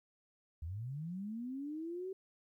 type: linear sweep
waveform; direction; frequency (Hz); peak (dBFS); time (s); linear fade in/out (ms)
sine; up; 73.42 to 386.7; -39; 0.62-2.13; 5
effects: 13-bit